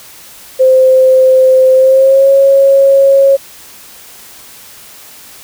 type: tone with pitch glide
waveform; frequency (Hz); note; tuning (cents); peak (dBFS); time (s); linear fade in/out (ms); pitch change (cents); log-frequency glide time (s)
sine; 520 to 547.7; C5 to C#5; -11 to -21; -3; 0.59-3.37; 20; +90; 1.74-2.3
effects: white hiss -35 dBFS RMS until 5.43 s